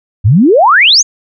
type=exponential sweep; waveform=sine; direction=up; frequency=89.2 to 6960 Hz; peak=-3 dBFS; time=0.24-1.03 s; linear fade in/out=20 ms; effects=none